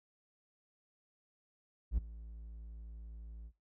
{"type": "tone with ADSR envelope", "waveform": "triangle", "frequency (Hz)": 55.9, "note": "A1", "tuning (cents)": 28, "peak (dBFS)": -24, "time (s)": [1.91, 3.52], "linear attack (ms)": 68, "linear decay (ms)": 10, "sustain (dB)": -20, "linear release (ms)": 60, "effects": ["noise-tail reverb RT60 0.3 s tail -22 dB re dry"]}